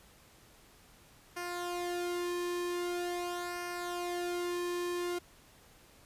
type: tone with flanger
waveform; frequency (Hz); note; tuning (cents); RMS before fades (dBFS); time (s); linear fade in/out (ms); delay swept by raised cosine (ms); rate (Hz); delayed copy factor
sawtooth; 352; F4; +14; -36; 1.36-5.19; 10; 0.27 to 1.47; 0.44; -0.65
effects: pink hiss -60 dBFS RMS until 6.05 s + resampled to 32000 Hz